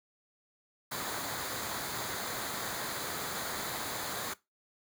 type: noise with comb filter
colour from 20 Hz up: pink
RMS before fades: -37 dBFS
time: 0.91-4.34 s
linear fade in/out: 10 ms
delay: 0.36 ms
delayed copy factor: -0.55
effects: noise-tail reverb RT60 0.2 s tail -19 dB re dry + high-pass 100 Hz 12 dB/octave